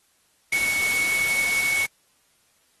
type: tone in noise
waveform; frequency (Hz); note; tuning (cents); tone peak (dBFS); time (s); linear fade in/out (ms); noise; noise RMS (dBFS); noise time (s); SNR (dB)
sine; 2217; C#7; 0; -21; 0.52-1.86; 5; white; -29; 0.52-1.86; +5
effects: white hiss -64 dBFS RMS until 2.8 s + AAC 32 kbps